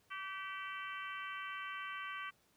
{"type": "harmonic tone with a mistuned harmonic", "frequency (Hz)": 384.7, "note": "G4", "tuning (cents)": -33, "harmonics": [3, 4, 5, 6, 7, 8], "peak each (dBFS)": [-45, -47, -49, -51, -52, -53], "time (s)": [0.1, 2.31], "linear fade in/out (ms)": 20, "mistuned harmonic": 5, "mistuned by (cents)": 34, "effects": ["pink hiss -72 dBFS RMS until 2.56 s", "high-pass 80 Hz 12 dB/octave"]}